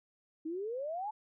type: exponential sweep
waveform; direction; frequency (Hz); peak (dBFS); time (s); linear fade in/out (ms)
sine; up; 306.7 to 881; -35; 0.45-1.11; 10
effects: none